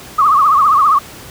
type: tone with vibrato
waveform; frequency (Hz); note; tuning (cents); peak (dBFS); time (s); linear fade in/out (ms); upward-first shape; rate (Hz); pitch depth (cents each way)
sine; 1177; D6; +3; -7; 0.18-0.99; 10; triangle; 15; 170
effects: pink hiss -34 dBFS RMS until 1.3 s + high-pass 60 Hz 12 dB/octave